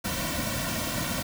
pink noise with comb filter, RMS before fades -30 dBFS, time 0.04-1.23 s, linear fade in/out 10 ms, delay 2.4 ms, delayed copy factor -1, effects none

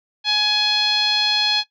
10% pulse tone with low-pass filter, 840 Hz, G#5, 19 cents sharp, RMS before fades -18 dBFS, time 0.24-1.64 s, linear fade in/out 50 ms, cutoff 3900 Hz, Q 6.7, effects noise-tail reverb RT60 0.1 s tail -17 dB re dry

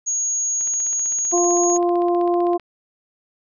sine tone, 6640 Hz, G#8, 1 cent flat, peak -19 dBFS, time 0.06-1.78 s, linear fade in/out 20 ms
click train, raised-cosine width 0.3 ms, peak -25 dBFS, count 32, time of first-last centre 0.61-2.597 s, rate 15.6 Hz
harmonic tone, 349.2 Hz, F4, in tune, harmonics 1 / 2 / 3, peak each -17 / -21 / -29 dBFS, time 1.32-2.58 s, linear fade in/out 20 ms
effects none

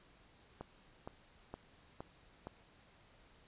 click train, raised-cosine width 1 ms, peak -30 dBFS, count 5, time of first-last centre 0.61-2.47 s, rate 2.15 Hz, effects pink hiss -65 dBFS RMS until 3.47 s + resampled to 8000 Hz

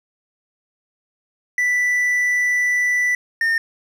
triangle tone pair in turn, 1975.5 / 1824.1 Hz, B6 / A#6, 0 / -38 cents, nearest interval minor second, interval 138 cents, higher first, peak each -14 dBFS, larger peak neither, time 1.58-3.15 / 3.41-3.58 s, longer first, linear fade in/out 2 ms, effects none

